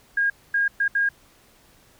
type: tone bursts at uneven times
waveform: sine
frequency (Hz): 1626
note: G#6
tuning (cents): -37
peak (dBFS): -18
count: 4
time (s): 0.17-0.3 / 0.54-0.68 / 0.8-0.88 / 0.95-1.09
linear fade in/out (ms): 5
effects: pink hiss -56 dBFS RMS until 1.99 s